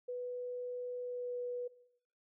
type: tone with pitch glide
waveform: sine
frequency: 493.9 to 490.2 Hz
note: B4 to B4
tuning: 0 to -13 cents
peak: -37 dBFS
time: 0.08-1.68 s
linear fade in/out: 10 ms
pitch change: -13 cents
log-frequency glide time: 1-1.38 s
effects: noise-tail reverb RT60 0.7 s tail -18 dB re dry